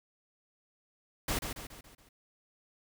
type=noise with echo; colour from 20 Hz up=pink; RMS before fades=-32 dBFS; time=1.28-1.39 s; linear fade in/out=5 ms; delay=140 ms; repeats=5; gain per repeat=-6 dB; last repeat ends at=2.09 s; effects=none